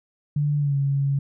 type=tone with pitch glide; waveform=sine; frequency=146.6 to 139.17 Hz; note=D3 to C#3; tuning=-3 to +7 cents; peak=-19 dBFS; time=0.36-1.19 s; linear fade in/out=5 ms; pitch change=-90 cents; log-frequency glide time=0.58-0.76 s; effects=none